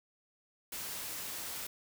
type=noise; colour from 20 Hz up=white; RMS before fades=-41 dBFS; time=0.72-1.67 s; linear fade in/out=5 ms; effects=none